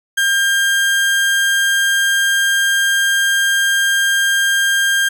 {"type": "tone", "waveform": "35% pulse", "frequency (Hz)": 1600, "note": "G6", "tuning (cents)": 35, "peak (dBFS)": -11, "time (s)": [0.17, 5.09], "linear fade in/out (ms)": 10, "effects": []}